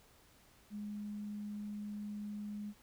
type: tone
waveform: sine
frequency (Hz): 207.7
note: G#3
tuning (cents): 0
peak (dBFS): -40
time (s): 0.7-2.74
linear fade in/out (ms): 50
effects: pink hiss -65 dBFS RMS until 2.82 s